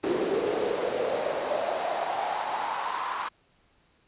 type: noise with high-pass filter sweep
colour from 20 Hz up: brown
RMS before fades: -29 dBFS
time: 0.03-3.29 s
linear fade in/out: 10 ms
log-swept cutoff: 360 to 1100 Hz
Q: 5
effects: pink hiss -65 dBFS RMS until 4.07 s + resampled to 8000 Hz